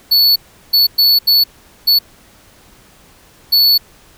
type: tone bursts at uneven times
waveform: square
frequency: 4435 Hz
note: C#8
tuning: in tune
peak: -8 dBFS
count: 6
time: 0.11-0.36 / 0.73-0.87 / 0.98-1.19 / 1.27-1.44 / 1.87-1.99 / 3.52-3.78 s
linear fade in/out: 10 ms
effects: pink hiss -46 dBFS RMS until 4.17 s